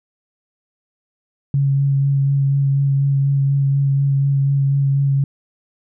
sine tone with vibrato, 138.59 Hz, C#3, in tune, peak -13 dBFS, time 1.54-5.24 s, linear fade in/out 2 ms, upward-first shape sine, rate 4.1 Hz, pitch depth 14 cents each way, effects none

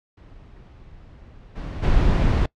brown noise with level steps, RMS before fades -45 / -30 / -18 dBFS, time 0.17-2.46 s, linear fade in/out 5 ms, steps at 1.55 / 1.82 s, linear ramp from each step 20 ms, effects noise-tail reverb RT60 0.1 s tail -22 dB re dry + low-pass 4000 Hz 12 dB/octave

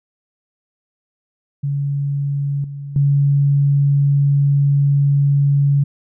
sine tone with level steps, 141.3 Hz, C#3, 34 cents sharp, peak -17 / -26 / -11 dBFS, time 1.63-5.84 s, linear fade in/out 10 ms, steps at 2.64 / 2.96 s, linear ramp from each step 2 ms, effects none

